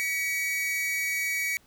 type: tone pair together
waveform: 45% pulse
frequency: 1939.8 / 2261 Hz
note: B6 / C#7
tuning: -32 / +34 cents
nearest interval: minor third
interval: 266 cents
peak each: -34 / -27 dBFS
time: 0-1.57 s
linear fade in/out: 0 ms
effects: pink hiss -61 dBFS RMS until 1.66 s